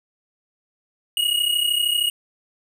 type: tone pair together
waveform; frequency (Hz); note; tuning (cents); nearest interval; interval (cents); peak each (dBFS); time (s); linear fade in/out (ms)
square; 2868 / 2901; F7 / F#7; +45 / -35; unison; 20; -22; 1.17-2.1; 2
effects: none